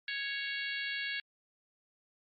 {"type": "harmonic tone", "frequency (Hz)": 554.4, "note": "C#5", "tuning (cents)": 0, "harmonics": [3, 4, 5, 6, 7, 8], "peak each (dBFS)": [-38, -40, -42, -44, -45, -46], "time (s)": [0.08, 1.2], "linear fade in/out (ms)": 2, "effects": ["Opus 32 kbps"]}